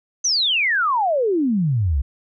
sine exponential sweep, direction down, 6290 to 61.7 Hz, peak -16 dBFS, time 0.24-2.02 s, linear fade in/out 10 ms, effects none

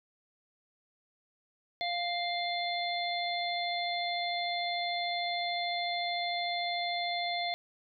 harmonic tone, 698.5 Hz, F5, in tune, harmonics 1 / 3 / 5 / 6, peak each -33 / -37 / -38 / -39 dBFS, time 1.81-7.54 s, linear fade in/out 0 ms, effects none

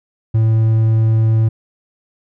triangle tone, 111.3 Hz, A2, 20 cents sharp, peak -8 dBFS, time 0.34-1.49 s, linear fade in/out 10 ms, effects none

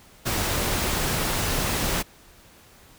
pink noise, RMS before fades -25 dBFS, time 0.25-2.03 s, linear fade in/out 20 ms, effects pink hiss -52 dBFS RMS until 2.98 s

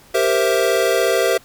square chord, C dominant seventh, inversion second, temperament equal, 392 / 466.2 / 523.3 / 659.3 Hz, G4 / Bb4 / C5 / E5, 0 / 0 / 0 / 0 cents, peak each -21 dBFS, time 0.14-1.38 s, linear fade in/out 10 ms, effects pink hiss -48 dBFS RMS until 1.44 s

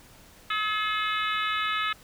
harmonic tone with a mistuned harmonic, 426.8 Hz, G#4, 47 cents sharp, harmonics 3 / 4 / 5 / 6 / 7 / 8 / 9, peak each -28 / -33 / -34 / -35 / -36 / -37 / -38 dBFS, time 0.5-1.93 s, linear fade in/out 5 ms, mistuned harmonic 8, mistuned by +43 cents, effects pink hiss -53 dBFS RMS until 2.03 s

